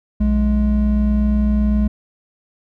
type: tone pair together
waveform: triangle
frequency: 60.69 / 210 Hz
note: B1 / G#3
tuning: -30 / +19 cents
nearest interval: octave + major sixth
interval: 2149 cents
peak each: -14 dBFS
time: 0.2-1.88 s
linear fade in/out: 10 ms
effects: none